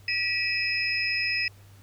sine tone cluster, 1942 / 2375 / 2573 / 5110 Hz, B6 / D7 / E7 / D#8, -30 / +19 / -43 / +45 cents, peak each -31 / -34 / -28 / -29 dBFS, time 0.08-1.48 s, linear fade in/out 2 ms, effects added 99 Hz sine -49 dBFS peak until 1.82 s + pink hiss -58 dBFS RMS until 1.82 s

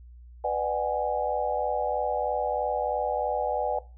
sine chord, G# half-diminished seventh, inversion first, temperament just, 498.4 / 598 / 747.5 / 830.6 Hz, B4 / D5 / F#5 / G#5, +16 / +31 / +17 / 0 cents, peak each -30 dBFS, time 0.44-3.79 s, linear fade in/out 5 ms, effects noise-tail reverb RT60 0.3 s tail -17 dB re dry + added 60 Hz sine -45 dBFS peak until 3.97 s

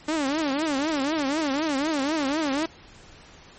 sawtooth tone with vibrato, 293.7 Hz, D4, in tune, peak -19 dBFS, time 0.08-2.66 s, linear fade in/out 5 ms, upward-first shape triangle, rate 4 Hz, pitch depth 210 cents each way, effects pink hiss -49 dBFS RMS until 3.58 s + MP3 32 kbps

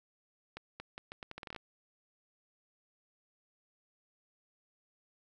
accelerating click train, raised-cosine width 0.3 ms, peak -27 dBFS, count 13, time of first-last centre 0.57-1.562 s, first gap 230 ms, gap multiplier 0.78, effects none

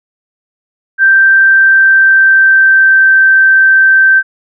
sine tone with pitch glide, 1568 to 1556.3 Hz, G6 to G6, 0 to -13 cents, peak -3 dBFS, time 0.98-4.23 s, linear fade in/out 50 ms, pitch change -13 cents, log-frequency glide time 1.43-3.11 s, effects none

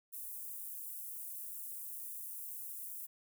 white high-pass noise, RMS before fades -45 dBFS, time 0.12-3.07 s, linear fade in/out 20 ms, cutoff 9900 Hz, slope 24 dB/octave, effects none

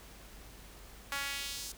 sawtooth tone with high-pass filter sweep, 279.6 Hz, C#4, 15 cents sharp, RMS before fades -39 dBFS, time 1.12-1.72 s, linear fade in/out 2 ms, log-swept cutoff 1300 to 6300 Hz, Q 1.2, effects added 50 Hz sine -54 dBFS peak until 1.77 s + pink hiss -54 dBFS RMS until 1.77 s

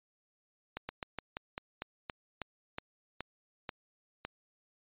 slowing click train, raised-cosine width 0.3 ms, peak -21 dBFS, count 13, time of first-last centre 0.77-4.25 s, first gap 120 ms, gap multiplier 1.15, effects resampled to 8000 Hz

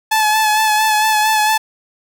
sawtooth tone with vibrato, 862 Hz, A5, 36 cents flat, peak -8 dBFS, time 0.11-1.58 s, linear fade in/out 10 ms, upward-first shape sine, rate 4.4 Hz, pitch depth 30 cents each way, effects none

